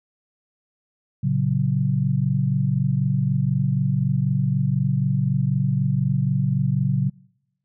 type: chord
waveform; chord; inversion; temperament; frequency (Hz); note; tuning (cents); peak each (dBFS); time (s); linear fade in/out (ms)
sine; F# major; first; equal with one note detuned; 114.61 / 138.59 / 185; A#2 / C#3 / F#3; -29 / 0 / 0; -25 / -20 / -24; 1.23-7.1; 10
effects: noise-tail reverb RT60 0.9 s tail -26 dB re dry